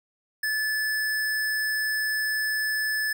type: tone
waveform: square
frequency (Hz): 1734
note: A6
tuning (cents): -26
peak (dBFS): -25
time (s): 0.43-3.13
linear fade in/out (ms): 5
effects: none